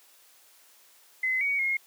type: tone with pitch steps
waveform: sine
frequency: 2041 / 2246 / 2150 Hz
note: C7 / C#7 / C7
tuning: -44 / +22 / +47 cents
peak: -24 dBFS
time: 1.23-1.77 s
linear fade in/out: 5 ms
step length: 180 ms
effects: white hiss -58 dBFS RMS until 1.86 s + high-pass 400 Hz 12 dB/octave